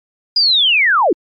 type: linear sweep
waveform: sine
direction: down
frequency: 4978 to 277.2 Hz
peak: -9 dBFS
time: 0.36-1.13 s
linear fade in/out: 5 ms
effects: MP3 64 kbps